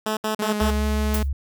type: tone bursts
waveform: 10% pulse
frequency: 216.1 Hz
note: A3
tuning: 31 cents flat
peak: -14 dBFS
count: 4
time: 0.06-0.707 s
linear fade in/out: 5 ms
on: 110 ms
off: 69 ms
type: tone with pitch glide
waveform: sawtooth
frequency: 210 to 214 Hz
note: G#3 to A3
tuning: +19 to -48 cents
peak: -20 dBFS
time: 0.39-1.23 s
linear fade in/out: 5 ms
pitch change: +33 cents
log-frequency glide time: 0.67-0.84 s
type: tone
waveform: sine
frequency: 68.9 Hz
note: C#2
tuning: 10 cents flat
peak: -21 dBFS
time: 0.61-1.33 s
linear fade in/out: 5 ms
type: noise with exponential decay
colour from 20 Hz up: blue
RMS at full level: -24 dBFS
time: 1.14-1.29 s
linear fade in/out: 5 ms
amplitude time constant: 31 ms
effects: none